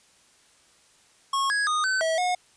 square tone with pitch steps, 1093 / 1661 / 1234 / 1525 / 647 / 724 Hz, C#6 / G#6 / D#6 / G6 / E5 / F#5, -25 / 0 / -15 / -48 / -32 / -38 cents, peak -23 dBFS, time 1.33-2.35 s, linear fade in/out 5 ms, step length 170 ms, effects white hiss -59 dBFS RMS until 2.56 s + resampled to 22050 Hz

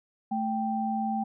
sine tone pair together, 220 / 784 Hz, A3 / G5, 0 / 0 cents, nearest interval octave + minor seventh, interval 2200 cents, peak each -29 / -29 dBFS, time 0.31-1.24 s, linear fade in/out 10 ms, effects none

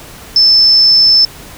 sine tone, 5274 Hz, E8, in tune, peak -4 dBFS, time 0.36-1.25 s, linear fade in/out 2 ms, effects pink hiss -33 dBFS RMS until 1.57 s

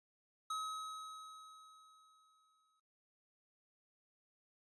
square tone with exponential decay, 1276 Hz, D#6, 43 cents sharp, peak -38 dBFS, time 0.5-2.8 s, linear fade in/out 5 ms, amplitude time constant 500 ms, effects noise-tail reverb RT60 0.2 s tail -19 dB re dry + resampled to 24000 Hz

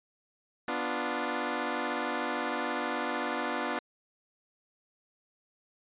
10% pulse chord, B diminished, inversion none, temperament equal, 246.9 / 293.7 / 349.2 Hz, B3 / D4 / F4, 0 / 0 / 0 cents, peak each -26 / -26 / -27 dBFS, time 0.68-3.79 s, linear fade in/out 2 ms, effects resampled to 8000 Hz

